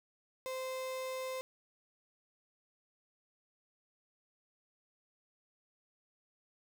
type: tone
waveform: 35% pulse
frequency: 519 Hz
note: C5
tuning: 14 cents flat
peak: -36 dBFS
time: 0.46-1.41 s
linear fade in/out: 0 ms
effects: none